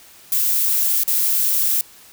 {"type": "noise with dropouts", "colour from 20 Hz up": "violet", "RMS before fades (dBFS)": -18, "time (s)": [0.32, 1.81], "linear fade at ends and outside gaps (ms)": 1, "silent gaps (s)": [1.035, 1.078], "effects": ["white hiss -46 dBFS RMS until 2.12 s"]}